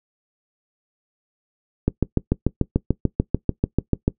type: click train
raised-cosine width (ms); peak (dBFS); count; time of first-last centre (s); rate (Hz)
3; -4; 16; 1.88-4.079; 6.82
effects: noise-tail reverb RT60 0.1 s tail -20 dB re dry